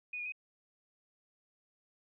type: tone with pitch steps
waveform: sine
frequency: 2476 / 2435 / 2511 Hz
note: D#7 / D#7 / D#7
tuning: -9 / -38 / +15 cents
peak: -37 dBFS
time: 0.13-0.322 s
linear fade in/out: 5 ms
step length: 64 ms
effects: none